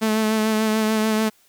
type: tone with vibrato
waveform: sawtooth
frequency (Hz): 217.8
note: A3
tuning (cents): -17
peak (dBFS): -14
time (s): 0.01-1.3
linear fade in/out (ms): 20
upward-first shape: sine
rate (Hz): 6.8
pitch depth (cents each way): 24
effects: white hiss -58 dBFS RMS until 1.48 s